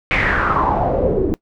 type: noise with low-pass filter sweep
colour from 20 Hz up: pink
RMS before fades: -17 dBFS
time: 0.11-1.34 s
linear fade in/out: 0 ms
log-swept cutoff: 2400 to 320 Hz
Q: 5.5
effects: noise-tail reverb RT60 0.1 s tail -21 dB re dry